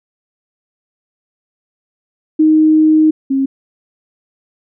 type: tone pair in turn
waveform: sine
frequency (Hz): 311.7 / 270.1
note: D#4 / C#4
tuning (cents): +3 / -45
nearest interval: major second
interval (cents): 248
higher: first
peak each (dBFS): -6 / -11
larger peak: first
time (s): 2.39-3.11 / 3.3-3.46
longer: first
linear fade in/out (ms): 10
effects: none